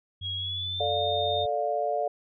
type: tone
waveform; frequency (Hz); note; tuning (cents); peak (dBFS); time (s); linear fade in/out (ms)
sine; 92.5; F#2; 0; -37; 0.21-1.46; 5
type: tone with pitch glide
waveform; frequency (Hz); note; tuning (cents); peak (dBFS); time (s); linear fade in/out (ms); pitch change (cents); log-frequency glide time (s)
sine; 3304 to 3645; G#7 to A#7; -10 to -40; -30; 0.21-1.47; 50; +170; 0.36-0.91
type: chord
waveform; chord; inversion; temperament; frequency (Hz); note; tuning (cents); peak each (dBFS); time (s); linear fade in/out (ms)
sine; D minor; second; just; 440.5 / 587.3 / 704.8; A4 / D5 / F5; +2 / 0 / +16; -32 / -29 / -28; 0.8-2.08; 5
effects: none